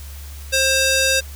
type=tone with band-pass filter; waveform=square; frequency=531 Hz; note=C5; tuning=25 cents sharp; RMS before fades=-17 dBFS; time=0.52-1.21 s; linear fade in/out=20 ms; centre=5300 Hz; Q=0.7; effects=added 71 Hz sine -32 dBFS peak until 1.35 s + white hiss -42 dBFS RMS until 1.35 s